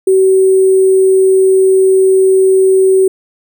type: tone with sample-and-hold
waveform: sine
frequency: 380 Hz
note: F#4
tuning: 46 cents sharp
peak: -5 dBFS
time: 0.07-3.08 s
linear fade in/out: 5 ms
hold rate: 8820 Hz
effects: none